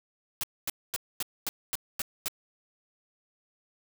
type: noise bursts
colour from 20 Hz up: white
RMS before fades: -31 dBFS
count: 8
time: 0.41-2.282 s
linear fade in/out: 0 ms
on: 24 ms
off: 240 ms
effects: none